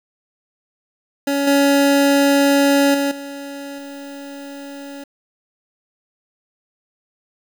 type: tone with level steps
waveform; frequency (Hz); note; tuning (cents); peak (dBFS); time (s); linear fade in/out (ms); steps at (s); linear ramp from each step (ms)
25% pulse; 280.6; C#4; +21; -13 / -8 / -13 / -25 / -28; 1.27-5.04; 5; 1.47 / 2.94 / 3.11 / 3.78; 5
effects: 8-bit